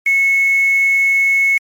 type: tone with quantisation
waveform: sine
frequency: 2195 Hz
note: C#7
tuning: 18 cents flat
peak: -10 dBFS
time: 0.06-1.58 s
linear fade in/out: 5 ms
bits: 5
effects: MP3 64 kbps